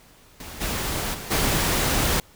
pink noise with level steps, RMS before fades -38 / -27 / -35 / -22 dBFS, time 0.4-2.2 s, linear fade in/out 2 ms, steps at 0.6 / 1.13 / 1.3 s, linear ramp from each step 20 ms, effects pink hiss -53 dBFS RMS until 2.35 s

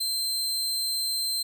sawtooth tone, 4121 Hz, C8, 27 cents flat, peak -23 dBFS, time 0-1.43 s, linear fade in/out 10 ms, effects none

